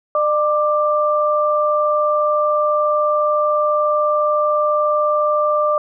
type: tone pair together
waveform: sine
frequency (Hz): 601 / 1182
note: D5 / D6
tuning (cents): +40 / +11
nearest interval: octave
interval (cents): 1171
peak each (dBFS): -16 / -17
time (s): 0.15-5.78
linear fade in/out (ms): 2
effects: none